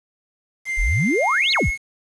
triangle tone with pitch glide, 2093 to 2176 Hz, C7 to C#7, 0 to -33 cents, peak -20 dBFS, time 0.65-1.78 s, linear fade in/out 50 ms, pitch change +67 cents, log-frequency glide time 1.08-1.59 s
sine exponential two-way sweep, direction up then down, 30.8 to 4482 to 30.8 Hz, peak -17 dBFS, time 0.77-1.71 s, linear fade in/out 20 ms, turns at 1.52 s
effects resampled to 24000 Hz + 7-bit

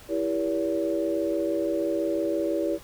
sine chord, E diminished seventh, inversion none, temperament just, 329.6 / 395.6 / 474.7 / 569.6 Hz, E4 / G4 / Bb4 / Db5, 0 / +16 / +31 / +47 cents, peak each -27 / -31 / -33 / -28 dBFS, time 0.08-2.79 s, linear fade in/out 50 ms, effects pink hiss -49 dBFS RMS until 2.83 s

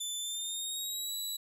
20% pulse tone with pitch glide, 3520 to 3928 Hz, A7 to B7, 0 to -10 cents, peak -29 dBFS, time 0-1.37 s, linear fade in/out 10 ms, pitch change +190 cents, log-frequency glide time 0.19-1.16 s, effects none

